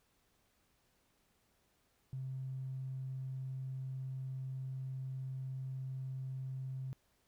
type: tone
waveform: triangle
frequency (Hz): 131.7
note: C3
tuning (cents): +12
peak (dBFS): -35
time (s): 2.13-6.93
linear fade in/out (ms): 0
effects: tanh soft clip ceiling -37 dBFS + pink hiss -75 dBFS RMS until 7.27 s